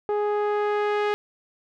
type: tone with low-pass filter sweep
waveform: sawtooth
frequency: 415.8 Hz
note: G#4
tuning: 2 cents sharp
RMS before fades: -24 dBFS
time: 0.09-1.14 s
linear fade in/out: 0 ms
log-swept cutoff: 850 to 2600 Hz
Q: 0.9
effects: none